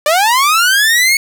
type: linear sweep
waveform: sawtooth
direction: up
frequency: 575 to 2217 Hz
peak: -5 dBFS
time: 0.06-1.17 s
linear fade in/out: 2 ms
effects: none